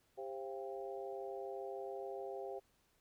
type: harmonic tone with a mistuned harmonic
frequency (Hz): 132.3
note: C3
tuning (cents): +20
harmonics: 3 / 4 / 5 / 6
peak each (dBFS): -45 / -47 / -49 / -51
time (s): 0.17-2.6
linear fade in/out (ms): 20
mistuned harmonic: 5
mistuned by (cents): +65
effects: pink hiss -75 dBFS RMS until 3 s